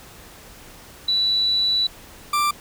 sine / 40% pulse tone pair in turn, 3951 / 1179.4 Hz, B7 / D6, 0 / +7 cents, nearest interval octave + major sixth, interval 2093 cents, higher first, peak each -17 dBFS, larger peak neither, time 1.08-1.87 / 2.33-2.51 s, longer first, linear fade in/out 5 ms, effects pink hiss -44 dBFS RMS until 2.6 s

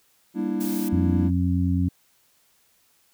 triangle chord, E half-diminished seventh, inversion first, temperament just, 197.78 / 237.3 / 296.7 / 329.6 Hz, G3 / Bb3 / D4 / E4, +16 / +31 / +18 / 0 cents, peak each -27 dBFS, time 0.34-1.31 s, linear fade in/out 50 ms
blue noise, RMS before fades -36 dBFS, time 0.6-0.89 s, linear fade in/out 10 ms
harmonic tone, 89.5 Hz, F2, 43 cents sharp, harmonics 1 / 2 / 3, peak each -22 / -25 / -25 dBFS, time 0.92-1.89 s, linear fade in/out 10 ms
effects white hiss -63 dBFS RMS until 3.13 s

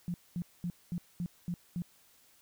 sine tone bursts, 174.61 Hz, F3, in tune, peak -32 dBFS, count 7, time 0.08-1.82 s, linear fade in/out 0 ms, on 60 ms, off 220 ms, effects white hiss -64 dBFS RMS until 2.41 s

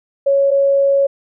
sine tone pair in turn, 554.4 / 554.4 Hz, C#5 / C#5, 0 / 0 cents, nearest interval unison, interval 0 cents, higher neither, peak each -10 dBFS, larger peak neither, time 0.26-0.51 / 0.51-1.07 s, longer second, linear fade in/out 10 ms, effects none

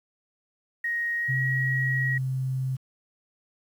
sine tone with pitch glide, 1877 to 1904.3 Hz, A#6 to A#6, +11 to +36 cents, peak -25 dBFS, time 0.84-2.18 s, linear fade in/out 5 ms, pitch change +25 cents, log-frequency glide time 1.17-1.36 s
sine tone, 131 Hz, C3, 2 cents sharp, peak -25 dBFS, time 1.28-2.77 s, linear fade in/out 20 ms
effects 9-bit

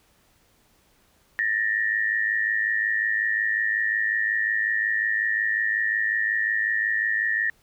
sine tone pair together, 1774.5 / 1880 Hz, A6 / A#6, +14 / +14 cents, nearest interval minor second, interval 100 cents, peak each -24 dBFS, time 1.39-7.5 s, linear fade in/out 0 ms, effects pink hiss -62 dBFS RMS until 7.62 s

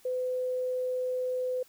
sine tone, 506 Hz, B4, 42 cents sharp, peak -28 dBFS, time 0.05-1.63 s, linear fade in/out 5 ms, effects white hiss -60 dBFS RMS until 1.68 s

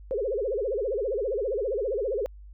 sine tone with vibrato, 466.2 Hz, A#4, in tune, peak -25 dBFS, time 0.11-2.26 s, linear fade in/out 0 ms, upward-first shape sine, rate 15 Hz, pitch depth 290 cents each way, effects added 50 Hz sine -43 dBFS peak until 2.53 s

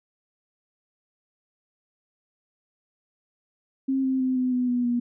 sine tone with pitch steps, 267.3 / 262.7 / 258.2 / 253.8 / 249.4 / 245.1 / 240.9 Hz, C4 / C4 / C4 / B3 / B3 / B3 / B3, +37 / +7 / -23 / +47 / +17 / -13 / -43 cents, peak -21 dBFS, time 3.88-5 s, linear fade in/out 10 ms, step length 160 ms, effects none

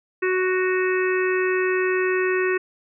harmonic tone, 370.5 Hz, F#4, 2 cents sharp, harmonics 1 / 3 / 4 / 5 / 6 / 7, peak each -20 / -31 / -30 / -27 / -37 / -31 dBFS, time 0.22-2.58 s, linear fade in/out 10 ms, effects none

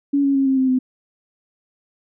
sine tone with pitch steps, 282.2 / 276.9 / 271.6 / 266.5 / 261.5 / 256.5 Hz, C#4 / C#4 / C#4 / C4 / C4 / C4, +31 / -2 / -35 / +32 / -1 / -34 cents, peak -14 dBFS, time 0.13-0.79 s, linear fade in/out 10 ms, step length 110 ms, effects none

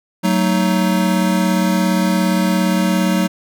square chord, D# diminished, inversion first, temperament just, 186.68 / 224 / 311.1 Hz, F#3 / A3 / D#4, +16 / +31 / 0 cents, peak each -16 / -21 / -22 dBFS, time 0.23-3.28 s, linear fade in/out 20 ms, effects none

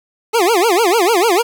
25% pulse tone with vibrato, 402.3 Hz, G4, 45 cents sharp, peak -7 dBFS, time 0.33-1.43 s, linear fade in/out 20 ms, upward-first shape sine, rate 6.7 Hz, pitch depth 290 cents each way, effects 7-bit

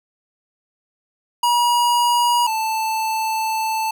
square tone pair in turn, 960 / 882 Hz, B5 / A5, -49 / +4 cents, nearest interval minor second, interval 147 cents, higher first, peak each -15 / -20 dBFS, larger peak first, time 1.43-2.47 / 2.47-3.91 s, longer second, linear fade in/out 5 ms, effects none

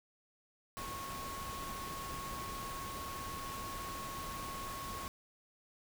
sine tone in noise, 1097 Hz, C#6, 18 cents flat, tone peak -43 dBFS, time 0.77-5.08 s, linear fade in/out 0 ms, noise pink, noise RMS -45 dBFS, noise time 0.77-5.08 s, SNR -1 dB, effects none

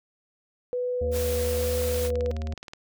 sine tone with vibrato, 493.9 Hz, B4, in tune, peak -25 dBFS, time 0.73-2.31 s, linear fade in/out 0 ms, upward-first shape sine, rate 1.2 Hz, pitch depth 8 cents each way
harmonic tone, 77.78 Hz, D#2, in tune, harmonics 1 / 3 / 5 / 7 / 9, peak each -28 / -39 / -46 / -45 / -47 dBFS, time 1.01-2.54 s, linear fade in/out 5 ms
white noise, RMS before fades -35 dBFS, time 1.11-2.11 s, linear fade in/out 50 ms
click train, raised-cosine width 0.2 ms, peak -23 dBFS, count 18, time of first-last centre 1.84-2.735 s, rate 19 Hz
effects none

